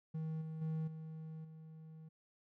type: tone with level steps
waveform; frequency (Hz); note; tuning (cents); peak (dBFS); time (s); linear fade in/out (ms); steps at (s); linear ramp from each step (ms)
triangle; 158.7; D#3; +35; -36 / -40 / -34 / -43 / -49; 0.14-2.09; 10; 0.41 / 0.61 / 0.87 / 1.44; 10
effects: none